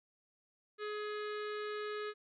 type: harmonic tone with a mistuned harmonic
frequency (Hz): 420.9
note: G#4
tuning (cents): +23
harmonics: 1 / 3 / 4 / 5 / 6 / 7 / 8 / 9 / 10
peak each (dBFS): -39 / -45 / -48 / -54 / -56 / -57 / -59 / -58 / -59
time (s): 0.78-2.14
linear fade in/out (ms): 50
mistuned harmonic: 6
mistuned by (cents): -30
effects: none